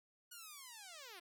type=linear sweep; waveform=5% pulse; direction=down; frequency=1470 to 329.6 Hz; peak=-40 dBFS; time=0.31-1.2 s; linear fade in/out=10 ms; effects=none